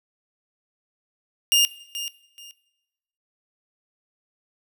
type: tone with echo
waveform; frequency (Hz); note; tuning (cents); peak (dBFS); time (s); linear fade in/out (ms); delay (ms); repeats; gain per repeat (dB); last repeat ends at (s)
sawtooth; 2822; F7; +17; -12; 1.52-1.65; 0; 430; 2; -13; 2.51
effects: noise-tail reverb RT60 1.0 s tail -19 dB re dry